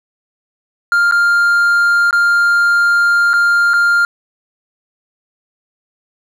triangle tone with dropouts, 1400 Hz, F6, 4 cents sharp, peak -7 dBFS, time 0.92-4.05 s, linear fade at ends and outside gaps 1 ms, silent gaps 1.112-1.122 / 2.109-2.128 / 3.333-3.338 / 3.735-3.739 s, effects none

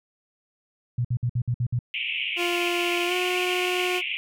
sine tone bursts, 121.3 Hz, B2, 31 cents flat, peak -21 dBFS, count 7, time 0.98-1.791 s, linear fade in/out 5 ms, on 67 ms, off 57 ms
pink band-pass noise, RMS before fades -29 dBFS, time 1.94-4.17 s, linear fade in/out 0 ms, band 2200 to 3100 Hz, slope 96 dB/octave
sawtooth tone with pitch glide, 349.2 to 361.5 Hz, F4 to F#4, 0 to -40 cents, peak -21 dBFS, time 2.36-4.02 s, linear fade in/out 50 ms, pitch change +60 cents, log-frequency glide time 3.06-3.14 s
effects none

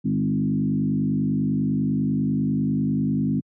sine tone with frequency modulation, 207.3 Hz, G#3, 3 cents flat, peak -19 dBFS, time 0.04-3.41 s, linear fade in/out 20 ms, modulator 50.1 Hz, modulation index 1.5, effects high-pass 100 Hz 12 dB/octave

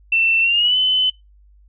sine tone with pitch glide, 2683 to 3029 Hz, E7 to F#7, +30 to +40 cents, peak -13 dBFS, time 0.12-1.1 s, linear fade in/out 5 ms, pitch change +210 cents, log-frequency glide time 0.41-0.77 s, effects noise-tail reverb RT60 0.2 s tail -21 dB re dry + added 50 Hz sine -47 dBFS peak until 1.68 s

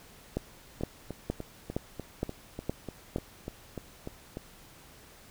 two click trains, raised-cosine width 2 ms, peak -16 / -23 dBFS, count 7 / 13, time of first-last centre 0.37-3.161 / 0.81-4.371 s, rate 2.15 / 3.37 Hz, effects pink hiss -54 dBFS RMS until 5.3 s

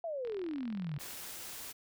sine exponential sweep, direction down, 693 to 138.59 Hz, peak -35 dBFS, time 0.04-0.98 s, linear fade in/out 2 ms
click train, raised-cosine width 0.3 ms, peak -34 dBFS, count 38, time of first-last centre 0.25-1.131 s, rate 42 Hz
white noise, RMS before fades -45 dBFS, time 0.99-1.73 s, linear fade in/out 20 ms
effects none

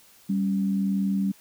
sine tone pair together, 196 / 277.2 Hz, G3 / C#4, 0 / 0 cents, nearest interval tritone, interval 600 cents, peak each -22 / -32 dBFS, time 0.29-1.32 s, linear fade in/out 10 ms, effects white hiss -55 dBFS RMS until 1.4 s

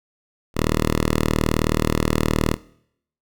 5% pulse tone, 39 Hz, D#1, 5 cents sharp, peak -7 dBFS, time 0.54-2.57 s, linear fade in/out 50 ms, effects noise-tail reverb RT60 0.7 s tail -20 dB re dry

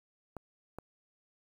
clicks, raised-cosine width 1 ms, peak -27 dBFS, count 2, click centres 0.367 / 0.786 s, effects 9-bit

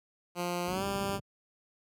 10% pulse tone with pitch glide, 176 to 197.55 Hz, F3 to G3, +14 to +14 cents, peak -23 dBFS, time 0.35-1.2 s, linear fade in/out 50 ms, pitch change +200 cents, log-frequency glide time 0.66-0.84 s
pink low-pass noise, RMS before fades -38 dBFS, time 0.67-1.2 s, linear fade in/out 2 ms, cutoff 290 Hz, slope 12 dB/octave
effects high-pass 100 Hz 12 dB/octave

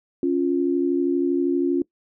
sine tone pair together, 277.2 / 349.8 Hz, C#4 / F4, 0 / +3 cents, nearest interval major third, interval 403 cents, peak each -21 dBFS, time 0.23-1.82 s, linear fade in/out 2 ms, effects noise-tail reverb RT60 0.1 s tail -22 dB re dry

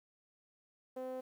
sawtooth tone with band-pass filter, 257.4 Hz, C4, 28 cents flat, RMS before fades -42 dBFS, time 0.96-1.21 s, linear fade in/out 10 ms, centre 540 Hz, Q 3.1, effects 11-bit

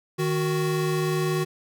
square tone pair together, 155.44 / 369.7 Hz, D#3 / F#4, -1 / -1 cents, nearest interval octave + minor third, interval 1500 cents, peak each -26 dBFS, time 0.18-1.45 s, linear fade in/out 20 ms, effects none

